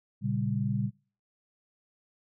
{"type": "chord", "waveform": "sine", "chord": "G diminished", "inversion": "first", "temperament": "equal with one note detuned", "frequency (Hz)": [116.54, 138.59, 198.73], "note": ["Bb2", "Db3", "G3"], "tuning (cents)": [0, 0, 24], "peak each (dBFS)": -31, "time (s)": [0.21, 0.91], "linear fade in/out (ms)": 50, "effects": ["noise-tail reverb RT60 0.4 s tail -24 dB re dry"]}